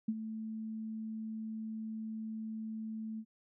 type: tone with ADSR envelope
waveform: sine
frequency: 220 Hz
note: A3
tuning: in tune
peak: -28 dBFS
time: 0.08-3.25 s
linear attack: 7 ms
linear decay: 46 ms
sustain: -10 dB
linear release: 62 ms
effects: none